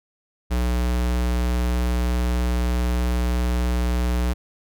square tone, 60.8 Hz, B1, 26 cents flat, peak -20 dBFS, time 0.5-4.34 s, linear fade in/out 20 ms, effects none

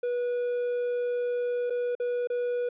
triangle tone with dropouts, 487.1 Hz, B4, 24 cents flat, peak -24 dBFS, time 0.03-2.69 s, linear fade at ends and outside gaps 5 ms, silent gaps 1.699-1.704 / 1.952-1.999 / 2.273-2.3 s, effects resampled to 8000 Hz + 11-bit

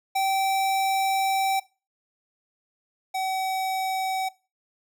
square tone pair in turn, 774 / 759.4 Hz, G5 / F#5, -22 / +45 cents, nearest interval unison, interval 33 cents, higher first, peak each -22 / -26 dBFS, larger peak first, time 0.15-1.6 / 3.14-4.29 s, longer first, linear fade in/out 10 ms, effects noise-tail reverb RT60 0.3 s tail -20 dB re dry

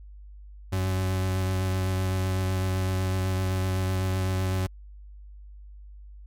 40% pulse tone with vibrato, 93.7 Hz, F#2, 22 cents sharp, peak -23 dBFS, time 0.72-4.67 s, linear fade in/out 10 ms, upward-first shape sine, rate 7.9 Hz, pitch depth 14 cents each way, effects added 50 Hz sine -42 dBFS peak until 6.26 s + MP3 96 kbps

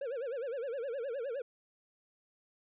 triangle tone with vibrato, 508 Hz, B4, 49 cents sharp, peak -33 dBFS, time 0.01-1.42 s, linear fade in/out 5 ms, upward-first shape sine, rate 9.7 Hz, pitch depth 210 cents each way, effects resampled to 8000 Hz

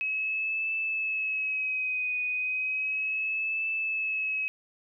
sine tone with vibrato, 2558 Hz, D#7, 47 cents sharp, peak -27 dBFS, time 0.01-4.48 s, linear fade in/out 0 ms, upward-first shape triangle, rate 0.34 Hz, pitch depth 52 cents each way, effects none

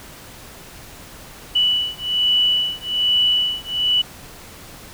sine beating tone pair, 2960 / 2961.2 Hz, F#7 / F#7, 0 / +1 cents, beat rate 1.2 Hz, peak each -19 dBFS, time 1.55-4.02 s, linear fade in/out 10 ms, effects pink hiss -40 dBFS RMS until 4.93 s

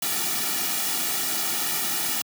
white noise with comb filter, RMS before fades -26 dBFS, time 0.02-2.22 s, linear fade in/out 5 ms, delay 1.9 ms, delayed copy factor -0.8, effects high-pass 150 Hz 12 dB/octave

